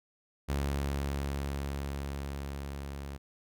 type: tone with level ramp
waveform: sawtooth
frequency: 69.9 Hz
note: C#2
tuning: 15 cents sharp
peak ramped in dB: -25 to -35 dBFS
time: 0.48-3.18 s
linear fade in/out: 20 ms
effects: none